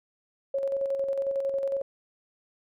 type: tone with tremolo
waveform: sine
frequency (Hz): 548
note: C#5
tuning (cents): -20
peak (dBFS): -24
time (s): 0.54-1.82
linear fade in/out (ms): 5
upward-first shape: square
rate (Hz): 11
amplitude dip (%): 40
effects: none